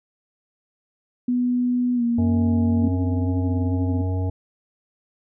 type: tone with pitch glide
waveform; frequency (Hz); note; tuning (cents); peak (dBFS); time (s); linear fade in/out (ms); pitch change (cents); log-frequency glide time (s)
sine; 246.6 to 235.7; B3 to A#3; -2 to +19; -18; 1.28-2.88; 5; -79; 1.95-2.03
type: harmonic tone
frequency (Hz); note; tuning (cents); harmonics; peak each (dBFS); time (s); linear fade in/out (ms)
92.5; F#2; 0; 1 / 3 / 5 / 7 / 9; -21 / -31 / -35 / -38 / -40; 2.18-4.3; 5
type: tone with vibrato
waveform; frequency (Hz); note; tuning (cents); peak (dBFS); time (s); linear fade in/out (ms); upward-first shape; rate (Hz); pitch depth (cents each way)
sine; 261.6; C4; 0; -24; 2.82-4.02; 10; square; 2.3; 26
effects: none